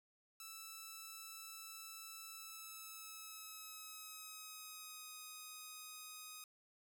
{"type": "tone with pitch glide", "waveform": "5% pulse", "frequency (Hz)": [1318.5, 1252.4], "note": ["E6", "D#6"], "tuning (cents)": [0, 11], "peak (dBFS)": -39, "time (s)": [0.4, 6.44], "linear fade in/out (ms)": 2, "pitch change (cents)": -89, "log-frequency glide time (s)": [2.29, 5.14], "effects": []}